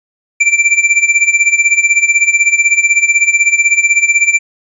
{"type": "tone with tremolo", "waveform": "square", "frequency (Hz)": 2349, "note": "D7", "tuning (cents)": 0, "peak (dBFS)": -5, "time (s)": [0.4, 4.39], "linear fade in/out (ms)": 10, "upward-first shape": "sine", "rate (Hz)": 16, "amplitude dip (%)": 80, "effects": ["resampled to 22050 Hz"]}